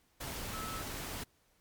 sine tone in noise, 1304 Hz, E6, 19 cents flat, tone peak -42 dBFS, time 0.53-0.82 s, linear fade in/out 10 ms, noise pink, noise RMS -41 dBFS, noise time 0.2-1.24 s, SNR -4 dB, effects pink hiss -71 dBFS RMS until 1.6 s + MP3 96 kbps

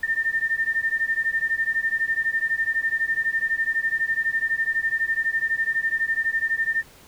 sine beating tone pair, 1800 / 1812 Hz, A6 / A#6, +39 / -50 cents, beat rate 12 Hz, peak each -24 dBFS, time 0.03-6.83 s, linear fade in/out 5 ms, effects pink hiss -50 dBFS RMS until 7.07 s

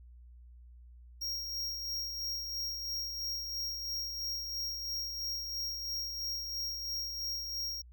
square tone with tremolo, 5588 Hz, F8, in tune, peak -34 dBFS, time 1.21-7.82 s, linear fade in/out 10 ms, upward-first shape sine, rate 3 Hz, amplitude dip 40%, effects added 60 Hz sine -51 dBFS peak until 7.92 s

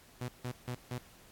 sawtooth tone bursts, 123.47 Hz, B2, in tune, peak -32 dBFS, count 4, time 0.21-0.982 s, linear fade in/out 5 ms, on 73 ms, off 160 ms, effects pink hiss -59 dBFS RMS until 1.31 s + AAC 64 kbps

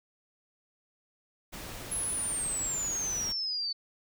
pink noise, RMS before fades -42 dBFS, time 1.52-3.33 s, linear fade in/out 20 ms
sine exponential sweep, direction down, 11000 to 4478 Hz, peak -30 dBFS, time 1.91-3.73 s, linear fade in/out 10 ms
effects none

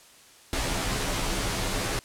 pink noise with comb filter, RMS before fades -28 dBFS, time 0.53-1.99 s, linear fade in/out 0 ms, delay 13 ms, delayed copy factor -0.9, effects white hiss -53 dBFS RMS until 2.04 s + low-pass 10000 Hz 12 dB/octave

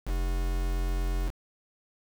triangle tone with quantisation, 44.21 Hz, F1, 22 cents sharp, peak -24 dBFS, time 0.05-1.32 s, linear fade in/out 50 ms, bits 6, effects none

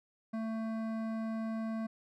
triangle tone with hard clipping, 222.8 Hz, A3, 22 cents sharp, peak -36 dBFS, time 0.33-1.87 s, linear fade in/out 10 ms, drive 17 dB, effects none

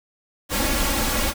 pink noise with comb filter, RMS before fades -22 dBFS, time 0.49-1.34 s, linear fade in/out 50 ms, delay 3.6 ms, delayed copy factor +0.7, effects none

